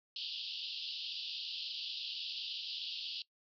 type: band-pass noise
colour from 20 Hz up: pink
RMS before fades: -42 dBFS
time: 0.16-3.22 s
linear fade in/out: 2 ms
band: 2800 to 5000 Hz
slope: 96 dB/octave
effects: noise-tail reverb RT60 0.1 s tail -20 dB re dry